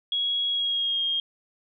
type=tone with pitch glide; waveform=sine; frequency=3322 to 3233 Hz; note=G#7 to G#7; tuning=0 to -47 cents; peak=-23 dBFS; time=0.12-1.2 s; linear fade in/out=2 ms; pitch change=-47 cents; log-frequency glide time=0.49-1.03 s; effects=none